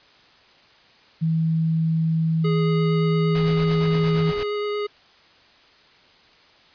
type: tone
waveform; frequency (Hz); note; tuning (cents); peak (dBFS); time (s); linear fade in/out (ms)
sine; 161.7; E3; -33; -18; 1.21-4.32; 20
type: tone with vibrato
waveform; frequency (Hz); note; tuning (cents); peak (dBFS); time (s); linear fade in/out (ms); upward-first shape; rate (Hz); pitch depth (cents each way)
square; 415.3; G#4; 0; -24; 2.44-4.87; 10; sine; 8.7; 8
type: noise with tremolo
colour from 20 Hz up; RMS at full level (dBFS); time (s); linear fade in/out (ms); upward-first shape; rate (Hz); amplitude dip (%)
pink; -32; 3.35-4.43; 0; sine; 8.7; 55
effects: white hiss -53 dBFS RMS until 6.74 s + resampled to 11025 Hz

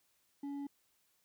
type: tone with hard clipping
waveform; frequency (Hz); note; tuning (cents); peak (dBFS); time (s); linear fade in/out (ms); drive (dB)
sine; 282.5; C#4; +33; -40; 0.43-0.67; 5; 4
effects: white hiss -75 dBFS RMS until 1.24 s

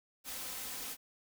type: noise with comb filter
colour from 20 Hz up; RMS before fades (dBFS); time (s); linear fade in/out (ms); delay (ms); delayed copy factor
white; -42; 0.24-0.97; 50; 3.9; +0.5
effects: none

